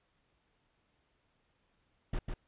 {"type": "noise with echo", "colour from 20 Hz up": "brown", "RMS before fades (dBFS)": -33, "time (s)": [2.13, 2.19], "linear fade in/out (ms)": 5, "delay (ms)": 150, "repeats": 1, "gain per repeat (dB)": -4, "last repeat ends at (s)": 2.34, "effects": ["pink hiss -75 dBFS RMS until 2.47 s", "resampled to 8000 Hz"]}